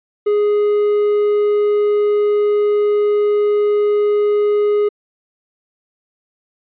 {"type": "tone", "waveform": "triangle", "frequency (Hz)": 415.3, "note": "G#4", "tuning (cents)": 0, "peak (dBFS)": -10, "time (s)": [0.26, 4.89], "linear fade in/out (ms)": 10, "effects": ["resampled to 8000 Hz"]}